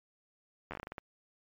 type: slowing click train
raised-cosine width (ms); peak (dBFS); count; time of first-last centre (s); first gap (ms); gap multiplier
0.5; -25; 10; 0.71-0.982; 11; 1.24
effects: MP3 64 kbps